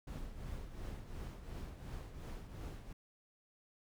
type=noise with tremolo; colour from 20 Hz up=brown; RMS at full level=-43 dBFS; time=0.07-2.93 s; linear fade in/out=5 ms; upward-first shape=triangle; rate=2.8 Hz; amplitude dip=65%; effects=none